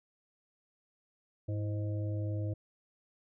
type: harmonic tone with a mistuned harmonic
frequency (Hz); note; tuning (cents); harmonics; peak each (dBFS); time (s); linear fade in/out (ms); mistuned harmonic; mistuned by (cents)
103.83; G#2; 0; 1 / 3 / 5 / 6; -32 / -42 / -46 / -48; 1.48-2.54; 10; 3; +59
effects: none